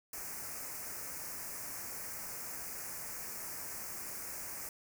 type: band-stop noise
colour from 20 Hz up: white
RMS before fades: -43 dBFS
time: 0.13-4.69 s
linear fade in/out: 2 ms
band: 2400 to 5100 Hz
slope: 48 dB/octave
effects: none